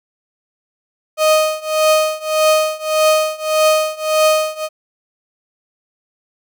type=tone with tremolo; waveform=35% pulse; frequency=622.3 Hz; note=D#5; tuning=in tune; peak=-7 dBFS; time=1.17-4.69 s; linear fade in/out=50 ms; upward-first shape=triangle; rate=1.7 Hz; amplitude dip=95%; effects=none